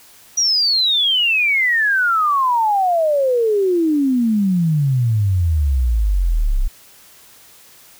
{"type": "exponential sweep", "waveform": "sine", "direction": "down", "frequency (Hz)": [5850, 30.62], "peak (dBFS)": -13, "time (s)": [0.37, 6.68], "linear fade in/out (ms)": 10, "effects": ["white hiss -46 dBFS RMS until 7.99 s"]}